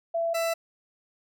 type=tone pair in turn; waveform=sine / 40% pulse; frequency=669 / 664.4 Hz; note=E5 / E5; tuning=+25 / +13 cents; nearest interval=unison; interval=12 cents; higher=first; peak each=-24 dBFS; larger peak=neither; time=0.14-0.34 / 0.34-0.54 s; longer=neither; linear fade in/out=10 ms; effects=none